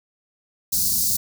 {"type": "band-stop noise", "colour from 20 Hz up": "white", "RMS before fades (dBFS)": -21, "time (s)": [0.72, 1.17], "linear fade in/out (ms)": 10, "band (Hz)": [240, 4400], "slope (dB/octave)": 48, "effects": []}